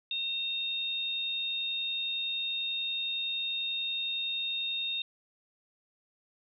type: tone pair together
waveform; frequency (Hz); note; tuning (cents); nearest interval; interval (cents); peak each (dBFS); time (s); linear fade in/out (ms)
sine; 2719 / 3690; F7 / A#7; -47 / -18; perfect fourth; 529; -38 / -31; 0.11-5.02; 2
effects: none